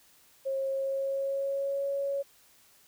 sine tone with pitch glide, 539 to 556.7 Hz, C#5 to C#5, -49 to +7 cents, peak -28 dBFS, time 0.45-2.23 s, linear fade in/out 20 ms, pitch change +56 cents, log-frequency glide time 0.69-1.86 s, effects white hiss -61 dBFS RMS until 2.87 s

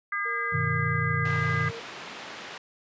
harmonic tone, 405.1 Hz, G#4, 43 cents flat, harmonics 3 / 4 / 5, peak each -31 / -31 / -31 dBFS, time 0.12-1.69 s, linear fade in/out 5 ms
triangle tone with pitch glide, 466.3 to 460.7 Hz, A#4 to A#4, +1 to -20 cents, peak -36 dBFS, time 0.25-1.8 s, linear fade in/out 10 ms, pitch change -21 cents, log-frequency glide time 1.14-1.6 s
sine chord, G augmented, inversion none, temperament equal, 98 / 123.47 / 155.56 Hz, G2 / B2 / D#3, 0 / 0 / 0 cents, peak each -32 / -30 / -29 dBFS, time 0.52-1.71 s, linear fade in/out 20 ms
white band-pass noise, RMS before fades -41 dBFS, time 1.25-2.58 s, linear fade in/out 5 ms, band 170 to 2700 Hz, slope 12 dB/octave
effects resampled to 16000 Hz

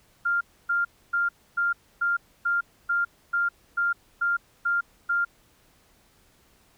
sine tone bursts, 1396.9 Hz, F6, in tune, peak -21 dBFS, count 12, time 0.25-5.25 s, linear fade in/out 10 ms, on 160 ms, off 280 ms, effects pink hiss -61 dBFS RMS until 6.77 s

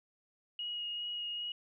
sine tone with vibrato, 2884 Hz, F#7, 45 cents flat, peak -36 dBFS, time 0.59-1.52 s, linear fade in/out 2 ms, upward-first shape sine, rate 2.5 Hz, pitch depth 11 cents each way, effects none

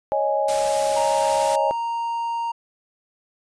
sine chord, C# suspended second, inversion none, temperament equal, 554.4 / 622.3 / 830.6 Hz, C#5 / D#5 / G#5, 0 / 0 / 0 cents, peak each -23 dBFS, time 0.12-1.71 s, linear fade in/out 0 ms
white noise, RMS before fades -30 dBFS, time 0.48-1.56 s, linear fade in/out 5 ms
triangle tone, 930 Hz, A#5, 4 cents flat, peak -21 dBFS, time 0.96-2.52 s, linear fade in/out 10 ms
effects resampled to 22050 Hz

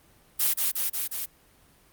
blue noise with echo, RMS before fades -23 dBFS, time 0.39-0.54 s, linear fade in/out 20 ms, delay 180 ms, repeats 4, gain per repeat -2 dB, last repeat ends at 1.26 s, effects pink hiss -59 dBFS RMS until 1.92 s + Opus 32 kbps

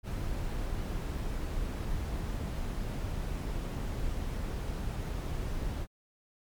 brown noise, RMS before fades -34 dBFS, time 0.03-5.87 s, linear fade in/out 50 ms, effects MP3 96 kbps

